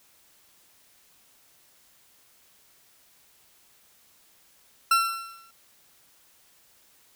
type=tone with exponential decay; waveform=40% pulse; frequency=1352 Hz; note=E6; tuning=43 cents sharp; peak=-15 dBFS; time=4.91-5.51 s; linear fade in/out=5 ms; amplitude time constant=130 ms; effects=white hiss -60 dBFS RMS until 7.15 s